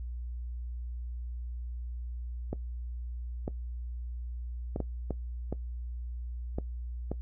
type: clicks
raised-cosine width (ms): 2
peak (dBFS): -19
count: 8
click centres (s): 2.53 / 3.479 / 4.761 / 4.803 / 5.107 / 5.526 / 6.585 / 7.116
effects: noise-tail reverb RT60 0.1 s tail -19 dB re dry + added 60 Hz sine -35 dBFS peak until 7.21 s